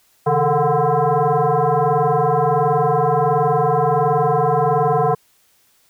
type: tone with frequency modulation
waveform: sine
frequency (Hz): 136.8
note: C#3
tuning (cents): -23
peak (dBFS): -13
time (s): 0.26-5.15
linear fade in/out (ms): 10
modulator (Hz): 295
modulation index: 3.1
effects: white hiss -58 dBFS RMS until 5.89 s